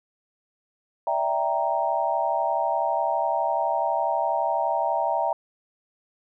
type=chord; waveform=sine; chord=E half-diminished seventh; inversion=third; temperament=equal; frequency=587.3 / 659.3 / 784 / 932.3 Hz; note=D5 / E5 / G5 / Bb5; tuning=0 / 0 / 0 / 0 cents; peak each=-30 / -26 / -27 / -26 dBFS; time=1.07-5.33 s; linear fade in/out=2 ms; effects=none